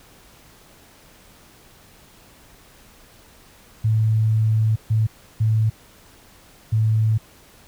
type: tone bursts at uneven times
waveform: sine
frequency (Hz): 109.9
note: A2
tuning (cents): -2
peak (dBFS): -15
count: 4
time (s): 3.84-4.76 / 4.9-5.07 / 5.4-5.7 / 6.72-7.18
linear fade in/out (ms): 10
effects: pink hiss -50 dBFS RMS until 7.67 s